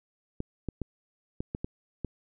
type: clicks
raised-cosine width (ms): 3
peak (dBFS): -19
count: 7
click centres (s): 0.404 / 0.687 / 0.817 / 1.405 / 1.549 / 1.645 / 2.047
effects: none